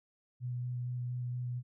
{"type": "tone with vibrato", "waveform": "sine", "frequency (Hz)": 123.47, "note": "B2", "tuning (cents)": 0, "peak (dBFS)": -34, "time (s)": [0.4, 1.63], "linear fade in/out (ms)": 50, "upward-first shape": "square", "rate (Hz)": 4.3, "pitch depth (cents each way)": 9, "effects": []}